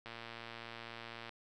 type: click train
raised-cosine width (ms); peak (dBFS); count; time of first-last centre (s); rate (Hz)
0.3; -30; 144; 0.06-1.293; 116
effects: none